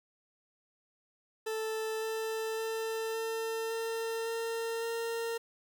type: tone with pitch steps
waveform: 40% pulse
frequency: 440 / 443.3 / 446.7 / 450 / 453.4 / 456.8 / 460.3 Hz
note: A4 / A4 / A4 / A4 / A#4 / A#4 / A#4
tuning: 0 / +13 / +26 / +39 / -48 / -35 / -22 cents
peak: -32 dBFS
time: 1.46-5.38 s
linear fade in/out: 10 ms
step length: 560 ms
effects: 10-bit